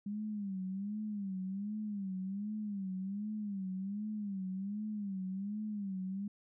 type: tone with vibrato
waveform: sine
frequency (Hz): 200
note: G3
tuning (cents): +35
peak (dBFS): -36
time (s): 0.06-6.28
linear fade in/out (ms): 5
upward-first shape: sine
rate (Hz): 1.3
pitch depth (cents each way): 120
effects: none